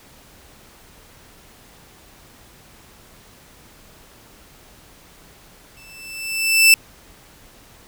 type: tone with exponential growth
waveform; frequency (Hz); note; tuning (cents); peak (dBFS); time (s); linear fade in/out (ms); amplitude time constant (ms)
sawtooth; 2651; E7; +9; -3; 5.77-6.74; 1; 210
effects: pink hiss -48 dBFS RMS until 7.87 s